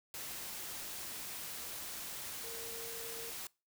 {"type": "tone in noise", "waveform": "sine", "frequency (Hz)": 460.2, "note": "A#4", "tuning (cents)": -22, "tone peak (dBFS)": -48, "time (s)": [2.44, 3.3], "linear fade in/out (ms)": 2, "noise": "white", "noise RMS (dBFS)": -44, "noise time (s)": [0.14, 3.47], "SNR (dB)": -7, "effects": ["noise-tail reverb RT60 0.3 s tail -24 dB re dry"]}